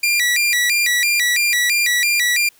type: tone with vibrato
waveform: sawtooth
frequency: 2157 Hz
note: C#7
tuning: 48 cents flat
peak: -11 dBFS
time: 0.03-2.49 s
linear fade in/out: 5 ms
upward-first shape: square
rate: 3 Hz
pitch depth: 180 cents each way
effects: white hiss -53 dBFS RMS until 2.59 s